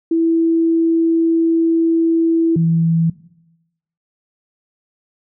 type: tone pair in turn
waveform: sine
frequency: 329.6 / 164.8 Hz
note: E4 / E3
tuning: 0 / 0 cents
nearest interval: octave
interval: 1200 cents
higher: first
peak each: -12 dBFS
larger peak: neither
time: 0.11-2.56 / 2.56-3.1 s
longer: first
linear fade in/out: 5 ms
effects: noise-tail reverb RT60 0.9 s tail -18 dB re dry